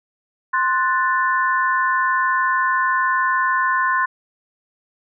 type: chord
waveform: sine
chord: F# diminished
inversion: second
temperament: equal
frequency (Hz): 1046.5 / 1480 / 1760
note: C6 / F#6 / A6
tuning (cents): 0 / 0 / 0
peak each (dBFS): -18 / -22 / -22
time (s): 0.53-4.06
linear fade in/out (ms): 10
effects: none